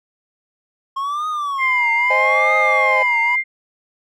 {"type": "tone with vibrato", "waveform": "triangle", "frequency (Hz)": 1073, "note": "C6", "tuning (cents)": 43, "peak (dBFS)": -18, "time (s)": [0.96, 3.36], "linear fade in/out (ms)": 10, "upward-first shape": "triangle", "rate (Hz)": 0.78, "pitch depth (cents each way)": 270}
{"type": "tone", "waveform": "sine", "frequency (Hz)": 2100, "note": "C7", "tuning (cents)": 6, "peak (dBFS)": -15, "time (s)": [1.58, 3.44], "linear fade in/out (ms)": 50}
{"type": "chord", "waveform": "triangle", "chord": "Ab major", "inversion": "first", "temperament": "equal", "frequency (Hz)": [523.3, 622.3, 830.6], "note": ["C5", "Eb5", "Ab5"], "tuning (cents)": [0, 0, 0], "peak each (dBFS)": [-20, -20, -19], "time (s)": [2.1, 3.03], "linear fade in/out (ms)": 5}
{"effects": []}